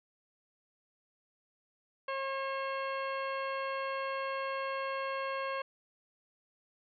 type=harmonic tone; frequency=540 Hz; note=C#5; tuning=45 cents flat; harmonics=1 / 2 / 3 / 4 / 5 / 6 / 8; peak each=-37 / -37 / -43 / -46 / -45 / -52 / -54 dBFS; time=2.08-5.62 s; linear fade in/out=5 ms; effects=none